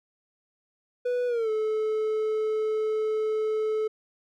triangle tone with pitch glide, 492.4 to 433.6 Hz, B4 to A4, -5 to -25 cents, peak -22 dBFS, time 1.05-3.88 s, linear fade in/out 10 ms, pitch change -220 cents, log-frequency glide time 1.27-1.5 s, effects none

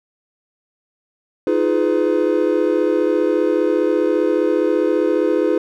triangle chord, F half-diminished seventh, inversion third, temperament just, 314.3 / 349.2 / 419.1 / 502.9 Hz, Eb4 / F4 / Ab4 / Cb5, +18 / 0 / +16 / +31 cents, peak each -18 dBFS, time 1.47-5.58 s, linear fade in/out 2 ms, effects none

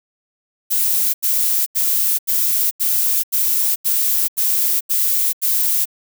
violet noise bursts, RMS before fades -17 dBFS, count 10, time 0.7-5.856 s, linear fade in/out 20 ms, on 440 ms, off 84 ms, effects none

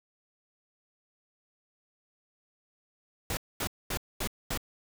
pink noise bursts, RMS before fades -32 dBFS, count 5, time 3.3-4.575 s, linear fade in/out 2 ms, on 71 ms, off 230 ms, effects none

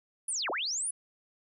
sine linear two-way sweep, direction down then up, 10340 to 293.7 to 10340 Hz, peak -30 dBFS, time 0.28-0.91 s, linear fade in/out 5 ms, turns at 0.5 s, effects none

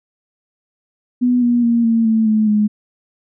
sine tone with pitch steps, 246.9 / 240.4 / 234.1 / 228 / 222 / 216.2 / 210.5 Hz, B3 / B3 / A#3 / A#3 / A3 / A3 / G#3, 0 / -46 / +8 / -38 / +16 / -30 / +24 cents, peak -11 dBFS, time 1.21-2.68 s, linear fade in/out 20 ms, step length 210 ms, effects none

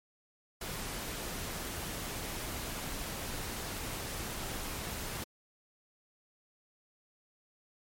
pink noise, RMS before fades -39 dBFS, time 0.61-5.24 s, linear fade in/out 5 ms, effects MP3 64 kbps

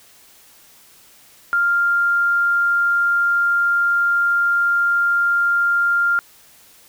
sine tone, 1396.9 Hz, F6, in tune, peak -14 dBFS, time 1.53-6.19 s, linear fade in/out 0 ms, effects white hiss -49 dBFS RMS until 6.88 s

